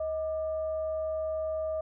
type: tone with frequency modulation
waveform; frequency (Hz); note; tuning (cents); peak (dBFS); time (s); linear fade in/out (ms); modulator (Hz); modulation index
sine; 631; D#5; +24; -29; 0-1.81; 5; 558; 0.26
effects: none